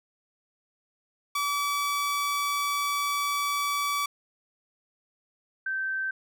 sawtooth / sine tone pair in turn, 1148 / 1552 Hz, D6 / G6, -40 / -18 cents, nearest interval perfect fourth, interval 522 cents, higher second, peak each -22 / -27 dBFS, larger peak first, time 1.35-4.06 / 5.66-6.11 s, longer first, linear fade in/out 5 ms, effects none

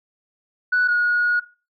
sine tone pair in turn, 1480 / 1447.9 Hz, F#6 / F#6, 0 / -38 cents, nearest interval unison, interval 38 cents, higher first, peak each -14 / -15 dBFS, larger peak first, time 0.72-0.88 / 0.88-1.4 s, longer second, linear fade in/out 10 ms, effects noise-tail reverb RT60 0.3 s tail -17 dB re dry + tanh soft clip ceiling -12 dBFS

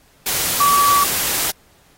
sine tone in noise, 1144 Hz, D6, 46 cents flat, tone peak -12 dBFS, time 0.6-1.04 s, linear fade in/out 5 ms, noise white, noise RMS -20 dBFS, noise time 0.26-1.51 s, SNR +5 dB, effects pink hiss -54 dBFS RMS until 1.97 s + AAC 48 kbps

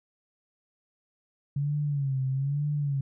sine tone with vibrato, 139.6 Hz, C#3, 13 cents sharp, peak -25 dBFS, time 1.56-3.01 s, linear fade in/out 5 ms, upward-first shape sine, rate 1.1 Hz, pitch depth 100 cents each way, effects none

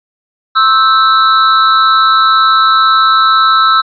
square tone with amplitude modulation, 1313 Hz, E6, 7 cents flat, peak -3 dBFS, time 0.55-3.82 s, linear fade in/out 20 ms, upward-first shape sine, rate 242 Hz, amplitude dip 70%, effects resampled to 11025 Hz

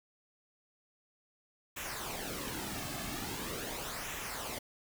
pink noise with flanger, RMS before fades -40 dBFS, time 1.76-4.59 s, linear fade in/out 10 ms, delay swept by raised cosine 0.21 to 2.11 ms, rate 0.42 Hz, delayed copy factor -0.6, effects none

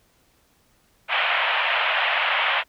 white band-pass noise, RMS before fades -22 dBFS, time 1.08-2.64 s, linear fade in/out 50 ms, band 590 to 3100 Hz, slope 48 dB/octave, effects pink hiss -62 dBFS RMS until 2.68 s

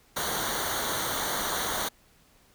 pink noise with comb filter, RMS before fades -30 dBFS, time 0.16-1.89 s, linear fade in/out 10 ms, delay 0.39 ms, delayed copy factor -0.8, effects pink hiss -61 dBFS RMS until 2.54 s

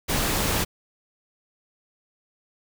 pink noise, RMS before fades -24 dBFS, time 0.08-0.65 s, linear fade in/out 20 ms, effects none

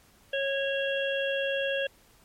harmonic tone, 549 Hz, C#5, 17 cents flat, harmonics 1 / 3 / 5 / 6, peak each -28 / -33 / -35 / -36 dBFS, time 0.33-1.87 s, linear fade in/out 5 ms, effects pink hiss -60 dBFS RMS until 2.24 s + MP3 64 kbps

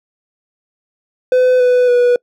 triangle tone with pitch steps, 506 / 497 / 488.2 Hz, B4 / B4 / B4, +42 / +11 / -20 cents, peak -6 dBFS, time 1.32-2.16 s, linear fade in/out 2 ms, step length 280 ms, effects noise-tail reverb RT60 0.1 s tail -26 dB re dry

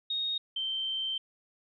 sine tone pair in turn, 3729 / 3119 Hz, A#7 / G7, 0 / -9 cents, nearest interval minor third, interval 309 cents, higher first, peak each -29 / -30 dBFS, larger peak first, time 0.1-0.38 / 0.56-1.18 s, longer second, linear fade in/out 5 ms, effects none

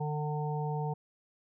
harmonic tone, 150 Hz, D3, 37 cents sharp, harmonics 1 / 3 / 5 / 6, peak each -32 / -39 / -40 / -40 dBFS, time 0-0.94 s, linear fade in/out 10 ms, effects none

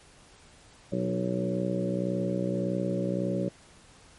harmonic tone with a mistuned harmonic, 61.74 Hz, B1, in tune, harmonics 2 / 3 / 4 / 5 / 6 / 7 / 8 / 9, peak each -35 / -30 / -38 / -35 / -36 / -39 / -40 / -33 dBFS, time 0.92-3.49 s, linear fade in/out 5 ms, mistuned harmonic 5, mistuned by +15 cents, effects pink hiss -55 dBFS RMS until 4.18 s + MP3 48 kbps

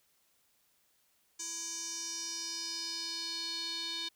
square tone with band-pass filter sweep, 332.8 Hz, E4, 17 cents sharp, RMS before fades -39 dBFS, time 1.39-4.09 s, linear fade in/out 10 ms, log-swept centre 6600 to 3900 Hz, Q 5.3, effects white hiss -72 dBFS RMS until 4.15 s

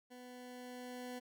20% pulse tone with level ramp, 248.8 Hz, B3, 13 cents sharp, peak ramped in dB -47 to -38 dBFS, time 0.1-1.2 s, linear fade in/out 20 ms, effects none

